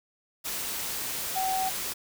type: tone in noise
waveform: sine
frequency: 759 Hz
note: F#5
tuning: 44 cents sharp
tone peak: -26 dBFS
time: 1.35-1.7 s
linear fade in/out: 20 ms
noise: white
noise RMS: -33 dBFS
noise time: 0.44-1.94 s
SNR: +4 dB
effects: none